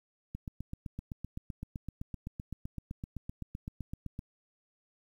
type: click train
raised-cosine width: 5 ms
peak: -26 dBFS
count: 31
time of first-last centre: 0.35-4.191 s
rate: 7.81 Hz
effects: 10-bit